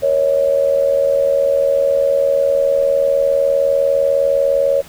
sine tone with amplitude modulation, 554.4 Hz, C#5, in tune, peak -8 dBFS, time 0.02-4.82 s, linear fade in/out 20 ms, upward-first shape sine, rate 79.9 Hz, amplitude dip 75%, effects pink hiss -40 dBFS RMS until 4.88 s

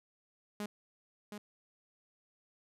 sawtooth tone with echo, 207.7 Hz, G#3, in tune, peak -33 dBFS, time 0.6-0.66 s, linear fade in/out 2 ms, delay 720 ms, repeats 1, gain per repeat -6 dB, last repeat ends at 1.38 s, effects resampled to 32000 Hz

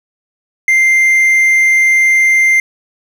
triangle tone, 2093 Hz, C7, in tune, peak -5 dBFS, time 0.68-2.6 s, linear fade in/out 2 ms, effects 7-bit

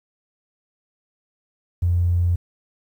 triangle tone, 87.31 Hz, F2, in tune, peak -12 dBFS, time 1.82-2.36 s, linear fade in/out 10 ms, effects tanh soft clip ceiling -14 dBFS + 9-bit

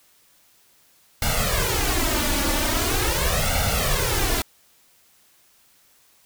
pink noise with flanger, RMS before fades -22 dBFS, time 1.22-4.42 s, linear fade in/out 2 ms, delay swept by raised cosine 1.4 to 3.5 ms, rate 0.42 Hz, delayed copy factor +1, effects white hiss -58 dBFS RMS until 6.25 s

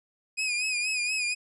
sawtooth tone with vibrato, 2489 Hz, D#7, in tune, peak -23 dBFS, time 0.37-1.35 s, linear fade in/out 20 ms, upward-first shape sine, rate 4.2 Hz, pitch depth 63 cents each way, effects resampled to 24000 Hz

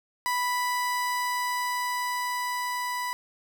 30% pulse tone with level ramp, 987.8 Hz, B5, in tune, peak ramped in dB -22 to -26 dBFS, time 0.26-3.13 s, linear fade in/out 0 ms, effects none

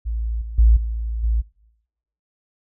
sine tone with level steps, 56.1 Hz, A1, 34 cents sharp, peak -21 / -28 / -9 / -22 / -16 dBFS, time 0.05-1.42 s, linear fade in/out 20 ms, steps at 0.41 / 0.58 / 0.76 / 1.23 s, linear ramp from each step 10 ms, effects noise-tail reverb RT60 0.9 s tail -24 dB re dry

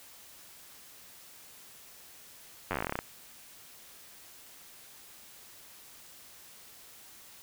slowing click train, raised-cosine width 0.5 ms, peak -16 dBFS, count 15, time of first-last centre 2.71-2.99 s, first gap 10 ms, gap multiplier 1.1, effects white hiss -53 dBFS RMS until 7.42 s

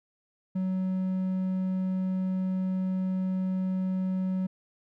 triangle tone, 186.9 Hz, F#3, 18 cents sharp, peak -24 dBFS, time 0.55-4.47 s, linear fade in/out 10 ms, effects none

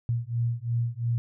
sine beating tone pair, 116.54 / 119.44 Hz, A#2 / A#2, 0 / +43 cents, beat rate 2.9 Hz, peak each -28 dBFS, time 0.09-1.18 s, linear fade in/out 0 ms, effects none

